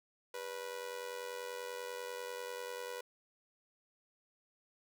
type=tone with amplitude modulation; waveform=sawtooth; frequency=490 Hz; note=B4; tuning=14 cents flat; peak=-34 dBFS; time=0.34-3.01 s; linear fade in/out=5 ms; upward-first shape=sine; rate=90.2 Hz; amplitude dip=75%; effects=none